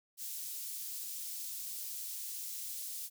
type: high-pass noise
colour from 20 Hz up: white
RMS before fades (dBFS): -42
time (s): 0.17-3.1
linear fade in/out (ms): 50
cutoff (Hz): 5200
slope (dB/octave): 12
effects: none